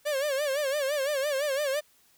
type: tone with vibrato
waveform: 45% pulse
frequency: 565 Hz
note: C#5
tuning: 33 cents sharp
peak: -26 dBFS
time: 0.05-1.81 s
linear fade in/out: 20 ms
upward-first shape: sine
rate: 5.9 Hz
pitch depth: 120 cents each way
effects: white hiss -63 dBFS RMS until 2.17 s